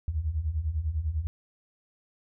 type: beating tone pair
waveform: sine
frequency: 71.6 / 81.6 Hz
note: D2 / E2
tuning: -43 / -17 cents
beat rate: 10 Hz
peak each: -32 / -28 dBFS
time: 0.08-1.27 s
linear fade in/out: 0 ms
effects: none